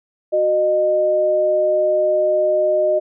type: tone pair together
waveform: sine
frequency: 369.5 / 613 Hz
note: F#4 / D#5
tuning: -2 / -26 cents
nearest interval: major sixth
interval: 876 cents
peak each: -22 / -14 dBFS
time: 0.32-3 s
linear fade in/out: 20 ms
effects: none